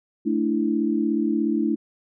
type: chord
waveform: sine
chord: A suspended fourth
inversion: none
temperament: equal with one note detuned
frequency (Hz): 220 / 293.7 / 330.6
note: A3 / D4 / E4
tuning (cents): 0 / 0 / +5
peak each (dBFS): -24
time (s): 0.25-1.76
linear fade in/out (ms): 20
effects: none